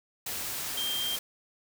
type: tone in noise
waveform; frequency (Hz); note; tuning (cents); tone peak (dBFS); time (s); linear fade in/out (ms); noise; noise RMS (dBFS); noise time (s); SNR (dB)
sine; 3180; G7; +24; -30; 0.77-1.16; 5; white; -35; 0.26-1.19; +2
effects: none